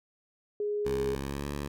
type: tone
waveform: sine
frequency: 415.3 Hz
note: G#4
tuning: in tune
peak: -28 dBFS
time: 0.6-1.15 s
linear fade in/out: 2 ms
type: tone with pitch glide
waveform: 10% pulse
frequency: 67 to 71.81 Hz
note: C2 to D2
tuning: +42 to -38 cents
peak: -25 dBFS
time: 0.85-1.68 s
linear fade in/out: 10 ms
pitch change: +120 cents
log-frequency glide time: 1.1-1.49 s
effects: none